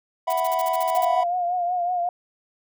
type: chord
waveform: triangle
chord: E suspended second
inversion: none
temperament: just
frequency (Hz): 659.3 / 741.7 / 988.9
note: E5 / F#5 / B5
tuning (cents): 0 / +4 / +2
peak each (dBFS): -23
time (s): 0.27-1.24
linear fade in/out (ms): 10
type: noise bursts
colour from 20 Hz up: blue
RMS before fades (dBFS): -34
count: 11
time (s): 0.3-1.048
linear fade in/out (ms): 2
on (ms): 28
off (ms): 44
type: tone with vibrato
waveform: sine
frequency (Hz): 711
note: F5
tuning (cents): +31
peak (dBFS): -21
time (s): 0.95-2.09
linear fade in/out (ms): 2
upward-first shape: triangle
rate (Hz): 5.4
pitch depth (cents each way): 59
effects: none